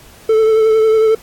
triangle tone with vibrato, 440 Hz, A4, in tune, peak -6 dBFS, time 0.29-1.15 s, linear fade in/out 5 ms, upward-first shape triangle, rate 11 Hz, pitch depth 28 cents each way, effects pink hiss -42 dBFS RMS until 1.22 s + AAC 64 kbps

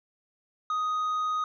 triangle tone, 1248 Hz, D#6, 5 cents sharp, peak -24 dBFS, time 0.7-1.44 s, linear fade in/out 2 ms, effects resampled to 16000 Hz

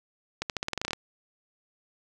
accelerating click train, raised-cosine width 0.2 ms, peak -12 dBFS, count 12, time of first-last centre 0.42-0.932 s, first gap 78 ms, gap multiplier 0.89, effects none

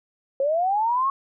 sine linear sweep, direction up, 530 to 1108 Hz, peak -19 dBFS, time 0.4-1.1 s, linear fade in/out 2 ms, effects none

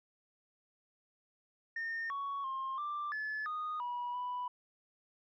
sine tone with pitch steps, 1825 / 1116 / 1064 / 1181 / 1725 / 1236 / 972 / 988 Hz, A#6 / C#6 / C6 / D6 / A6 / D#6 / B5 / B5, -37 / +11 / +29 / +9 / -35 / -12 / -28 / 0 cents, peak -34 dBFS, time 1.76-4.48 s, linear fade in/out 5 ms, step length 340 ms, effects tanh soft clip ceiling -33 dBFS

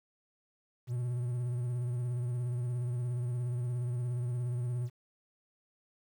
triangle tone with vibrato, 122.3 Hz, B2, 16 cents flat, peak -29 dBFS, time 0.87-4.9 s, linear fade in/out 50 ms, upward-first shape sine, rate 17 Hz, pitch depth 44 cents each way, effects 10-bit

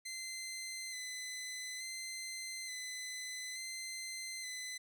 15% pulse tone with vibrato, 2043 Hz, C7, 42 cents flat, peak -35 dBFS, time 0.05-4.78 s, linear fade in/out 10 ms, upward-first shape square, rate 0.57 Hz, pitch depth 21 cents each way, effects none

